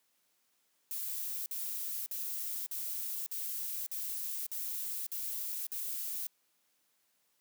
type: noise bursts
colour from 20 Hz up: violet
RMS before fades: -38 dBFS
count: 9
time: 0.91-6.268 s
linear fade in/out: 0 ms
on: 550 ms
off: 51 ms
effects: white hiss -75 dBFS RMS until 7.4 s + high-pass 150 Hz 12 dB/octave